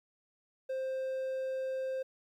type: tone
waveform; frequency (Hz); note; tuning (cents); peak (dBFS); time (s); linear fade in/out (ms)
triangle; 525; C5; +6; -31; 0.69-2.03; 10
effects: 12-bit